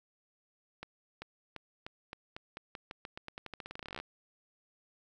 accelerating click train, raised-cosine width 0.3 ms, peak -26 dBFS, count 30, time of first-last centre 0.83-4 s, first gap 390 ms, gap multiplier 0.88, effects 11-bit

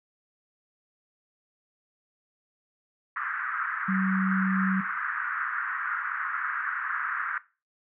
white band-pass noise, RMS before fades -31 dBFS, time 3.16-7.38 s, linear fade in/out 2 ms, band 1200 to 1700 Hz, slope 48 dB/octave
sine tone, 190 Hz, F#3, 46 cents sharp, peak -24 dBFS, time 3.88-4.81 s, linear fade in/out 10 ms
effects noise-tail reverb RT60 0.3 s tail -18 dB re dry

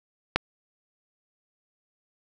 click, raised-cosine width 0.3 ms, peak -4 dBFS, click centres 0.36 s, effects none

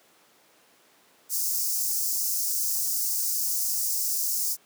white high-pass noise, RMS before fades -27 dBFS, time 1.29-4.57 s, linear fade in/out 50 ms, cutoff 5000 Hz, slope 48 dB/octave, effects pink hiss -59 dBFS RMS until 4.65 s + high-pass 300 Hz 12 dB/octave

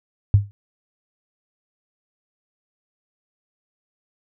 sine tone with exponential decay, 101.1 Hz, G#2, 46 cents flat, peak -6 dBFS, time 0.34-0.51 s, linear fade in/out 0 ms, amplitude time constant 35 ms, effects none

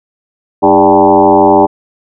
sine tone with frequency modulation, 589 Hz, D5, 5 cents sharp, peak -3 dBFS, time 0.62-1.67 s, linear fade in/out 20 ms, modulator 92.7 Hz, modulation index 3.6, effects none

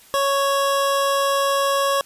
square tone pair together, 554.4 / 1108.8 Hz, C#5 / C#6, 0 / 0 cents, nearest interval octave, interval 1200 cents, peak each -21 dBFS, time 0.14-2.01 s, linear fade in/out 0 ms, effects white hiss -49 dBFS RMS until 2.05 s + resampled to 32000 Hz

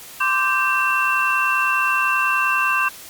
sine tone cluster, 1037 / 1167 / 1568 / 2705 Hz, C6 / D6 / G6 / E7, -16 / -11 / 0 / +44 cents, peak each -24 / -22 / -21 / -21 dBFS, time 0.2-2.89 s, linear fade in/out 10 ms, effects white hiss -39 dBFS RMS until 3.09 s + Opus 48 kbps

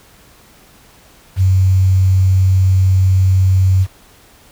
sine tone with quantisation, 94.1 Hz, F#2, 30 cents sharp, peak -8 dBFS, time 1.36-3.87 s, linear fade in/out 50 ms, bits 6, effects pink hiss -46 dBFS RMS until 4.51 s

